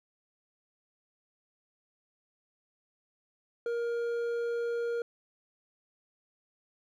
triangle tone with hard clipping, 470.3 Hz, A#4, 15 cents sharp, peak -31 dBFS, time 3.66-5.02 s, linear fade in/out 2 ms, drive 9 dB, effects none

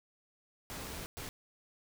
pink noise bursts at uneven times, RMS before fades -43 dBFS, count 2, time 0.7-1.06 / 1.17-1.29 s, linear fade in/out 0 ms, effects none

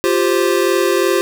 square chord, F suspended second, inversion none, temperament equal, 349.2 / 392 / 523.3 Hz, F4 / G4 / C5, 0 / 0 / 0 cents, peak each -17 / -17 / -20 dBFS, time 0.04-1.21 s, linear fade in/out 0 ms, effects none

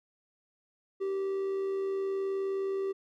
triangle tone with amplitude modulation, 388.6 Hz, G4, 15 cents flat, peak -26 dBFS, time 1-2.93 s, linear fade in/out 20 ms, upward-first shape sine, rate 79.2 Hz, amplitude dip 30%, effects none

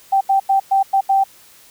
sine tone bursts at uneven times, 780 Hz, G5, 9 cents flat, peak -11 dBFS, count 6, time 0.12-0.21 / 0.29-0.4 / 0.49-0.6 / 0.71-0.83 / 0.93-1.01 / 1.09-1.24 s, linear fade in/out 10 ms, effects white hiss -47 dBFS RMS until 1.7 s

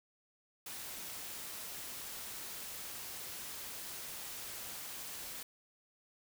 white noise, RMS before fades -45 dBFS, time 0.66-5.43 s, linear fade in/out 5 ms, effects none

